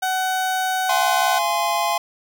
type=tone; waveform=30% pulse; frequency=750 Hz; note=F#5; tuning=23 cents sharp; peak=-17 dBFS; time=0.02-1.39 s; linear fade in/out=10 ms
type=chord; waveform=square; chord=F minor; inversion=none; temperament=equal with one note detuned; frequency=685.3 / 830.6 / 1046.5 Hz; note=F5 / Ab5 / C6; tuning=-33 / 0 / 0 cents; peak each=-24 dBFS; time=0.89-1.98 s; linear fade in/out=5 ms
effects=none